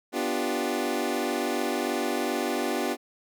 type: chord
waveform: 25% pulse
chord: G dominant seventh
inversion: first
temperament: equal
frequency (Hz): 246.9 / 293.7 / 349.2 / 392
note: B3 / D4 / F4 / G4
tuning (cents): 0 / 0 / 0 / 0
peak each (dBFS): -28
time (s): 0.12-2.97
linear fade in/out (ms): 50
effects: none